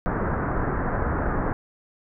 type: low-pass noise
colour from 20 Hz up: pink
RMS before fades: -25 dBFS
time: 0.06-1.53 s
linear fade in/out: 0 ms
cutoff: 1700 Hz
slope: 48 dB/octave
effects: none